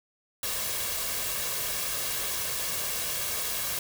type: noise with comb filter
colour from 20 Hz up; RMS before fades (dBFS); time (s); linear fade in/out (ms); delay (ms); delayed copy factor
white; -31; 0.43-3.79; 2; 1.8; +0.5
effects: none